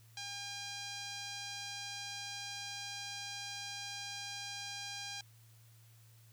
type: tone with low-pass filter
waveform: 5% pulse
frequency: 806 Hz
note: G5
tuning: 48 cents sharp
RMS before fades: -44 dBFS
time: 0.17-5.21 s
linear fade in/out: 2 ms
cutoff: 5300 Hz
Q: 1.4
effects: added 113 Hz sine -59 dBFS peak until 6.32 s + white hiss -67 dBFS RMS until 6.32 s